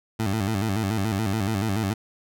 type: tone with vibrato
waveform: 20% pulse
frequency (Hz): 103.83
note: G#2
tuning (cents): 0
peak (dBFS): -18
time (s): 0.19-1.94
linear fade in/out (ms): 10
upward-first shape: square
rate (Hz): 7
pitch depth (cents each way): 120
effects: none